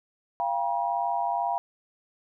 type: tone cluster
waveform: sine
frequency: 693 / 795 / 959 Hz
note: F5 / G5 / A#5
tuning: -14 / +24 / +49 cents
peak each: -29 dBFS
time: 0.4-1.58 s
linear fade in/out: 0 ms
effects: none